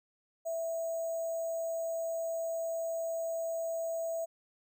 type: tone with sample-and-hold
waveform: sine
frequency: 659.3 Hz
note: E5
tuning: in tune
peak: -32 dBFS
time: 0.45-4.26 s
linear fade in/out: 20 ms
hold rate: 7350 Hz
effects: none